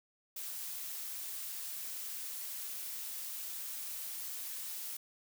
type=noise; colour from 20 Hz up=blue; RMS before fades=-42 dBFS; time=0.36-4.97 s; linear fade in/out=5 ms; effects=none